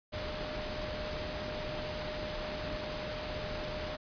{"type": "tone in noise", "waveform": "sine", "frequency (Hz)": 609, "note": "D#5", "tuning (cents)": -37, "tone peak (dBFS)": -40, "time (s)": [0.12, 3.97], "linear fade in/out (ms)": 20, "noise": "pink", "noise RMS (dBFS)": -39, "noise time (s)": [0.12, 3.97], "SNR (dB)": -4, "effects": ["resampled to 11025 Hz"]}